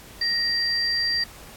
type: tone pair together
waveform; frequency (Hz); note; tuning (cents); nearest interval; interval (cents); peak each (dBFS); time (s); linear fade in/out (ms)
sine; 1873 / 4720; A#6 / D8; +8 / +8; octave + major third; 1600; -27 / -22; 0.21-1.24; 5
effects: pink hiss -45 dBFS RMS until 1.56 s + AAC 64 kbps

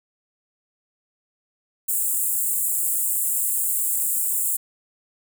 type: high-pass noise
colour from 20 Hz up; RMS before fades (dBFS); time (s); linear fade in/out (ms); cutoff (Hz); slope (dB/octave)
pink; -23; 1.88-4.57; 10; 7400; 96
effects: none

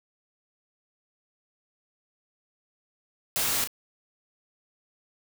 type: noise with echo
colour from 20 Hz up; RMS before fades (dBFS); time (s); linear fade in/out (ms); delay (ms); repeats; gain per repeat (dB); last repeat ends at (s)
white; -27; 3.36-3.64; 0; 34; 1; -8; 3.674
effects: none

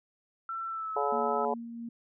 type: tone with pitch glide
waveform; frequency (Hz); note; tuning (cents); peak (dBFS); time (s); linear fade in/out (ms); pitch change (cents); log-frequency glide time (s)
sine; 1342 to 1297; E6 to E6; +31 to -28; -33; 0.49-1.45; 2; -59; 0.68-0.93
type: harmonic tone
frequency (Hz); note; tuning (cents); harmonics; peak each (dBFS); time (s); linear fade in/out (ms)
142.3; C#3; +46; 3 / 4 / 5 / 6 / 7; -32 / -35 / -33 / -33 / -36; 0.96-1.54; 5
type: tone with tremolo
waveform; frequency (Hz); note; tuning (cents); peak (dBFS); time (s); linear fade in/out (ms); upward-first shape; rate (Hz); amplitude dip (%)
sine; 233.1; A#3; 0; -36; 1.12-1.89; 5; sine; 3; 30
effects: none

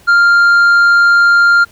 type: tone with tanh clipping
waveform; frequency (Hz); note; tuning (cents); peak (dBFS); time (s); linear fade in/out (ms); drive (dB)
sine; 1396.9; F6; 0; -6; 0.07-1.65; 20; 4
effects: pink hiss -45 dBFS RMS until 1.71 s

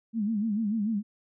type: tone with vibrato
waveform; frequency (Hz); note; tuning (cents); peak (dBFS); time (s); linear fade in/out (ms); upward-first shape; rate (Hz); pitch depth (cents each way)
sine; 214.5; A3; -44; -25; 0.13-1.03; 50; sine; 6.8; 120
effects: none

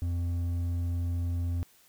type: tone with hard clipping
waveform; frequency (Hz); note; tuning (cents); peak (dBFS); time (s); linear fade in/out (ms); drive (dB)
sine; 86.4; F2; -18; -29; 0.02-1.63; 0; 5
effects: white hiss -61 dBFS RMS until 1.88 s

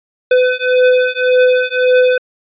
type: beating tone pair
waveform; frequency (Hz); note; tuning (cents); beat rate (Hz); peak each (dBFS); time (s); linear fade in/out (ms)
square; 503 / 504.8; B4 / B4; +32 / +38; 1.8; -13; 0.31-2.18; 5
effects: resampled to 8000 Hz

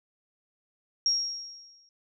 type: tone with exponential decay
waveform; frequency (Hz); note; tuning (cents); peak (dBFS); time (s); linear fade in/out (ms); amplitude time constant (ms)
sine; 5588; F8; 0; -20; 1.06-1.89; 1; 180
effects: none

